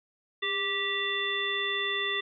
harmonic tone with a mistuned harmonic, 390.5 Hz, G4, 7 cents flat, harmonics 1 / 3 / 5 / 7 / 9, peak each -36 / -37 / -31 / -37 / -32 dBFS, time 0.42-2.21 s, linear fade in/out 10 ms, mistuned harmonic 1, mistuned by +51 cents, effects none

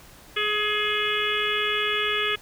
harmonic tone with a mistuned harmonic, 420.3 Hz, G#4, 21 cents sharp, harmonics 1 / 3 / 4 / 5 / 6 / 7 / 8, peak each -30 / -30 / -30 / -30 / -30 / -30 / -30 dBFS, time 0.36-2.36 s, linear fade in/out 10 ms, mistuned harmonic 5, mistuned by +18 cents, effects pink hiss -49 dBFS RMS until 2.41 s

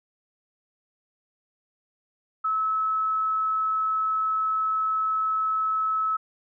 sine tone, 1297 Hz, E6, 28 cents flat, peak -22 dBFS, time 2.44-6.17 s, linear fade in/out 10 ms, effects none

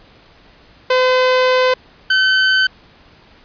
sawtooth tone pair in turn, 510 / 1528.3 Hz, C5 / G6, -44 / -44 cents, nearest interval octave + perfect fifth, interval 1900 cents, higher second, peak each -7 dBFS, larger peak neither, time 0.9-1.74 / 2.1-2.67 s, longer first, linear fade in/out 5 ms, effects pink hiss -47 dBFS RMS until 3.44 s + resampled to 11025 Hz

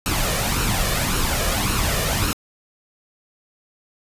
pink noise with flanger, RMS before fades -21 dBFS, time 0.06-2.33 s, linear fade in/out 0 ms, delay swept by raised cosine 0.72 to 1.72 ms, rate 1.8 Hz, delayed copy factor +0.55, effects resampled to 32000 Hz

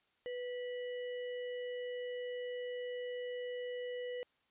sine tone with sample-and-hold, 493.9 Hz, B4, in tune, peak -38 dBFS, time 0.26-4.23 s, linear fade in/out 0 ms, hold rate 2450 Hz, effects white hiss -75 dBFS RMS until 4.5 s + resampled to 8000 Hz

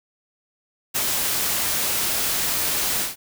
white noise with ADSR envelope, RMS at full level -21 dBFS, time 0.94-3.16 s, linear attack 23 ms, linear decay 5 ms, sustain -2 dB, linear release 150 ms, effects none

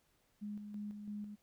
sine tone with tremolo, 207.7 Hz, G#3, in tune, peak -40 dBFS, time 0.41-1.36 s, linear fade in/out 20 ms, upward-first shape square, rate 3 Hz, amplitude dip 45%, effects pink hiss -75 dBFS RMS until 1.42 s

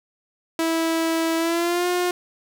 sawtooth tone with pitch glide, 327.2 to 356.8 Hz, E4 to F4, -13 to +37 cents, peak -16 dBFS, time 0.59-2.11 s, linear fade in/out 2 ms, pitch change +150 cents, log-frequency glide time 1.37-1.87 s, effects none

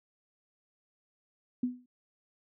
sine tone with exponential decay, 248.4 Hz, B3, 10 cents sharp, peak -24 dBFS, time 1.63-1.86 s, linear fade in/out 5 ms, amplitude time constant 48 ms, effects none

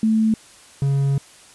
sine / triangle tone pair in turn, 220 / 138.59 Hz, A3 / C#3, 0 / 0 cents, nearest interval minor sixth, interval 800 cents, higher first, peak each -14 dBFS, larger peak neither, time 0.03-0.34 / 0.82-1.18 s, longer second, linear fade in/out 2 ms, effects white hiss -47 dBFS RMS until 1.54 s + resampled to 24000 Hz

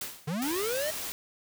white noise with exponential decay, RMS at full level -33 dBFS, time 0.01-0.41 s, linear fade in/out 5 ms, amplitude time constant 85 ms
square linear sweep, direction up, 138.59 to 635 Hz, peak -30 dBFS, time 0.27-0.91 s, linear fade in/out 10 ms
white noise, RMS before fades -36 dBFS, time 0.42-1.12 s, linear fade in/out 0 ms
effects none

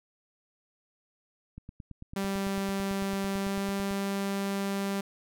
click train, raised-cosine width 5 ms, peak -30 dBFS, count 22, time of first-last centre 1.58-3.911 s, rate 9.01 Hz
sawtooth tone with pitch glide, 196 to 197.48 Hz, G3 to G3, 0 to +13 cents, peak -25 dBFS, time 2.16-5.01 s, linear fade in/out 5 ms, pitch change +13 cents, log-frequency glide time 3.35-3.67 s
effects none

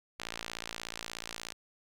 sawtooth tone with band-pass filter sweep, 56.7 Hz, A#1, 47 cents flat, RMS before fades -43 dBFS, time 0.19-1.53 s, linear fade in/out 10 ms, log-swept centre 3400 to 5200 Hz, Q 0.74, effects none

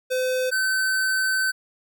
square tone pair in turn, 511 / 1531.3 Hz, C5 / G6, -41 / -41 cents, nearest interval octave + perfect fifth, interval 1900 cents, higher second, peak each -22 / -21 dBFS, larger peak second, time 0.1-0.51 / 0.51-1.52 s, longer second, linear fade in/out 20 ms, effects none

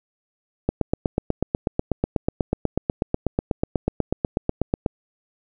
click train, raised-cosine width 2 ms, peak -6 dBFS, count 35, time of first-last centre 0.69-4.862 s, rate 8.15 Hz, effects none

